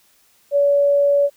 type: tone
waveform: sine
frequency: 569 Hz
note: C#5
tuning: 45 cents sharp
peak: -12 dBFS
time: 0.51-1.3 s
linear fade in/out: 50 ms
effects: white hiss -57 dBFS RMS until 1.36 s